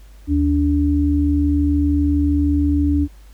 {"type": "tone pair together", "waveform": "sine", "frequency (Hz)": [76.6, 289.2], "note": ["D#2", "D4"], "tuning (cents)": [-27, -27], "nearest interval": "octave + major seventh", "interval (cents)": 2300, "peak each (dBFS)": [-17, -16], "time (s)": [0.27, 3.08], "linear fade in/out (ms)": 50, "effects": ["added 50 Hz sine -40 dBFS peak until 3.33 s", "pink hiss -54 dBFS RMS until 3.33 s"]}